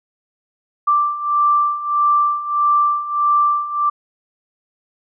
sine beating tone pair, 1174.7 / 1176.3 Hz, D6 / D6, 0 / +2 cents, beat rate 1.6 Hz, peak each -19 / -15 dBFS, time 0.87-3.9 s, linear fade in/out 10 ms, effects none

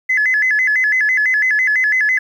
sine tone with vibrato, 1864.7 Hz, A#6, in tune, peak -11 dBFS, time 0.09-2.19 s, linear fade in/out 10 ms, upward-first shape square, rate 6 Hz, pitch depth 150 cents each way, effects tanh soft clip ceiling -7 dBFS + 8-bit

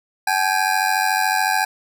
25% pulse ring-modulated tone, 807 Hz, G#5, 50 cents flat, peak -10 dBFS, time 0.27-1.65 s, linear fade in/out 5 ms, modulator 46.9 Hz, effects none

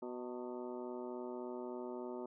harmonic tone with a mistuned harmonic, 123.47 Hz, B2, in tune, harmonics 2 / 3 / 4 / 5 / 6 / 7 / 8 / 9 / 10, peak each -47 / -44 / -52 / -50 / -61 / -52 / -63 / -61 / -60 dBFS, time 0.02-2.26 s, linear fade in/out 5 ms, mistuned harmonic 7, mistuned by +60 cents, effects none

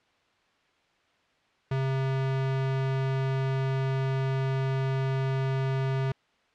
square tone, 133.6 Hz, C3, 36 cents sharp, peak -26 dBFS, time 1.71-6.12 s, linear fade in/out 5 ms, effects white hiss -66 dBFS RMS until 6.54 s + low-pass 3000 Hz 12 dB/octave

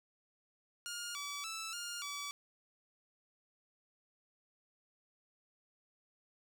10% pulse tone with pitch steps, 1418 / 1147 / 1319 / 1411 / 1146 Hz, F6 / D6 / E6 / F6 / D6, +26 / -41 / +1 / +17 / -43 cents, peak -32 dBFS, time 0.86-2.31 s, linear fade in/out 0 ms, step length 290 ms, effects none

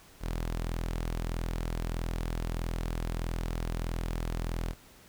sawtooth tone, 41.58 Hz, E1, 16 cents sharp, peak -27 dBFS, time 0.2-4.75 s, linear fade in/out 50 ms, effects pink hiss -56 dBFS RMS until 5.08 s

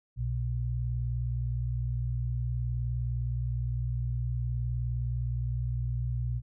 sine tone pair together, 61.74 / 121.22 Hz, B1 / B2, 0 / -32 cents, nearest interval octave, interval 1168 cents, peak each -32 / -30 dBFS, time 0.16-6.42 s, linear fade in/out 50 ms, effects none

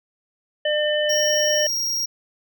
harmonic tone, 601 Hz, D5, 40 cents sharp, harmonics 1 / 3 / 5, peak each -20 / -26 / -25 dBFS, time 0.65-1.67 s, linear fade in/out 5 ms
square tone, 5610 Hz, F8, 7 cents sharp, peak -22 dBFS, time 1.09-2.06 s, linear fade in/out 10 ms
effects none

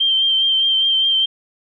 sine tone with vibrato, 3148 Hz, G7, 7 cents sharp, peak -13 dBFS, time 0-1.26 s, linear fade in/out 10 ms, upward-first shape triangle, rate 4.9 Hz, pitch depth 28 cents each way, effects none

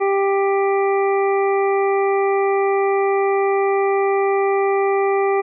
harmonic tone, 394.1 Hz, G4, 9 cents sharp, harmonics 1 / 2 / 3 / 5 / 6, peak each -16 / -22 / -26 / -30 / -32 dBFS, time 0-5.42 s, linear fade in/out 20 ms, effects none

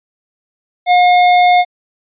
square tone, 717 Hz, F5, 45 cents sharp, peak -7 dBFS, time 0.86-1.65 s, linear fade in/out 50 ms, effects resampled to 8000 Hz

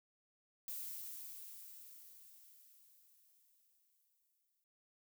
violet noise with exponential decay, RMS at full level -44 dBFS, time 0.68-4.64 s, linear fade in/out 1 ms, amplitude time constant 860 ms, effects noise-tail reverb RT60 0.1 s tail -24 dB re dry

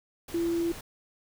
sine tone in noise, 337.6 Hz, E4, 41 cents sharp, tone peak -25 dBFS, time 0.34-0.72 s, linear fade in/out 5 ms, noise pink, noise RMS -43 dBFS, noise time 0.28-0.81 s, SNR +15 dB, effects none

